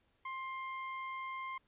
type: tone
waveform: 30% pulse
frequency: 1055 Hz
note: C6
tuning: 14 cents sharp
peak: -37 dBFS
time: 0.25-1.58 s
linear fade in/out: 5 ms
effects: pink hiss -75 dBFS RMS until 1.67 s + resampled to 8000 Hz